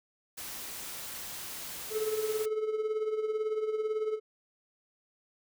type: noise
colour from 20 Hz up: white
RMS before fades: -41 dBFS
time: 0.37-2.46 s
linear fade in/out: 10 ms
type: tone with tremolo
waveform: triangle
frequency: 432.9 Hz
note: A4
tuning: 28 cents flat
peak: -24 dBFS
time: 1.9-4.2 s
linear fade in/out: 50 ms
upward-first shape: triangle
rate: 18 Hz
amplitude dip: 70%
effects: none